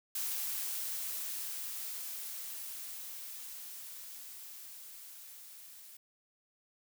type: noise with level ramp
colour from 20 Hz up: blue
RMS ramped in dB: -36 to -53 dBFS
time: 0.15-5.97 s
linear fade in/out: 5 ms
effects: none